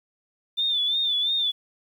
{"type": "tone with vibrato", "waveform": "sine", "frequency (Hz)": 3546, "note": "A7", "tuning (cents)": 13, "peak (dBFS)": -21, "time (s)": [0.57, 1.52], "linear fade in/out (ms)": 20, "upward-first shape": "sine", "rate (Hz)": 2.9, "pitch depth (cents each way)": 69, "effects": ["9-bit"]}